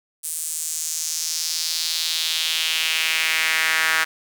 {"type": "tone with high-pass filter sweep", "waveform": "sawtooth", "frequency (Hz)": 160.1, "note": "D#3", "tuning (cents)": 50, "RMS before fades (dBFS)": -23, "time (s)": [0.23, 4.05], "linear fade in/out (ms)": 20, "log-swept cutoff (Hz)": [9200, 1600], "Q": 2.5, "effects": []}